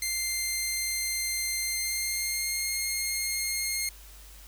10% pulse tone with pitch glide, 2093 to 2136 Hz, C7 to C7, 0 to +35 cents, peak -19 dBFS, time 0.02-3.89 s, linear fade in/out 2 ms, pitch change +35 cents, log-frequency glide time 1.63-2.72 s, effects added 50 Hz sine -48 dBFS peak until 4.47 s + white hiss -52 dBFS RMS until 4.47 s

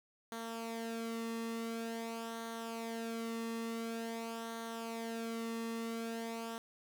sawtooth tone with flanger, 228.4 Hz, A#3, 35 cents flat, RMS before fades -41 dBFS, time 0.32-6.58 s, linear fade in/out 0 ms, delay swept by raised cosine 0.39 to 1.33 ms, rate 0.47 Hz, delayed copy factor -0.6, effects none

